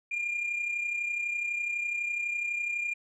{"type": "tone pair together", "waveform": "sine", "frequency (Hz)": [2404, 2436], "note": ["D7", "D#7"], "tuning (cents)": [40, -37], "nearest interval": "unison", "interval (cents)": 23, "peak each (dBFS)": [-28, -35], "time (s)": [0.11, 2.94], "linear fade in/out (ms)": 10, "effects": ["tanh soft clip ceiling -26 dBFS"]}